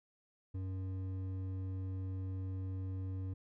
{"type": "tone with hard clipping", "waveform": "sine", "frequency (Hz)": 94.3, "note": "F#2", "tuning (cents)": 33, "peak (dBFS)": -39, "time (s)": [0.54, 3.34], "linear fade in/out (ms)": 10, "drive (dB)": 8, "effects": []}